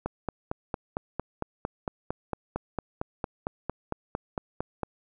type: click train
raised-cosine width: 1 ms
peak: -15 dBFS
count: 22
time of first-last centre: 0.06-4.833 s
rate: 4.4 Hz
effects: none